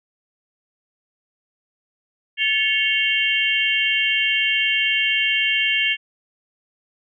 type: tone cluster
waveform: sine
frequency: 1737 / 2198 / 2775 / 3146 Hz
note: A6 / C#7 / F7 / G7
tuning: -23 / -15 / -12 / +6 cents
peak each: -25 / -22 / -21 / -23 dBFS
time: 2.37-5.97 s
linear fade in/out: 50 ms
effects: none